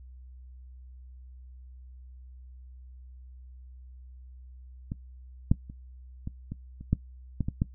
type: clicks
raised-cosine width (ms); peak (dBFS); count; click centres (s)
5; -20 / -8 / -30 / -22 / -22 / -30 / -10 / -15 / -17 / -12; 10; 4.919 / 5.515 / 5.699 / 6.274 / 6.52 / 6.81 / 6.93 / 7.407 / 7.485 / 7.619
effects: noise-tail reverb RT60 0.1 s tail -18 dB re dry + added 63 Hz sine -45 dBFS peak until 7.74 s